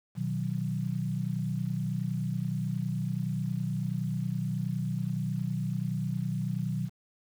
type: chord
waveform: sine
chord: B major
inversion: none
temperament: equal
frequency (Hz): 123.47 / 155.56 / 185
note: B2 / D#3 / F#3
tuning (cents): 0 / 0 / 0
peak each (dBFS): -33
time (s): 0.15-6.9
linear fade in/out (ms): 50
effects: 9-bit